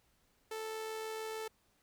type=tone with amplitude modulation; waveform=sawtooth; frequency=440 Hz; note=A4; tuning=in tune; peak=-34 dBFS; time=0.51-1.48 s; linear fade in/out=5 ms; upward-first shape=sine; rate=86.6 Hz; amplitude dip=30%; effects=pink hiss -73 dBFS RMS until 1.82 s